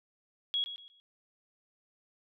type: tone with echo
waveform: sine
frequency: 3325 Hz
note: G#7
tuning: 1 cent sharp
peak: -28 dBFS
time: 0.54-0.64 s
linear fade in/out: 0 ms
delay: 120 ms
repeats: 3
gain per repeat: -11 dB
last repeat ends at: 1 s
effects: none